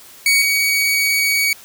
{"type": "tone pair in turn", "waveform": "sawtooth", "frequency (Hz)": [2243, 2254], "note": ["C#7", "C#7"], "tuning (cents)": [20, 28], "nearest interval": "unison", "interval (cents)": 8, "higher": "second", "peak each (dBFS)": [-8, -11], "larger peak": "first", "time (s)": [[0.26, 0.42], [0.42, 1.53]], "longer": "second", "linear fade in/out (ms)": 2, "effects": ["white hiss -42 dBFS RMS until 1.64 s"]}